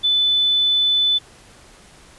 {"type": "tone", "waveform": "sine", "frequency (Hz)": 3500, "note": "A7", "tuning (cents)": -10, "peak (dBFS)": -14, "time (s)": [0.03, 1.19], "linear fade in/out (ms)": 20, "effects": ["pink hiss -47 dBFS RMS until 2.18 s", "resampled to 24000 Hz"]}